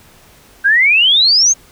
sine exponential sweep, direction up, 1549 to 6600 Hz, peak -7 dBFS, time 0.64-1.54 s, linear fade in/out 20 ms, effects pink hiss -45 dBFS RMS until 1.71 s

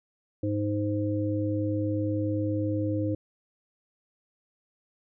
harmonic tone, 103.83 Hz, G#2, in tune, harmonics 1 / 3 / 5, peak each -29 / -28 / -33 dBFS, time 0.43-3.15 s, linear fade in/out 5 ms, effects none

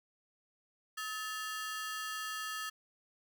sawtooth ring-modulated tone, 1513 Hz, F#6, 38 cents sharp, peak -31 dBFS, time 0.97-2.7 s, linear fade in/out 10 ms, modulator 234 Hz, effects none

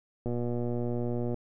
click train, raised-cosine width 2 ms, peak -20 dBFS, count 131, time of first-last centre 0.26-1.343 s, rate 120 Hz, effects none

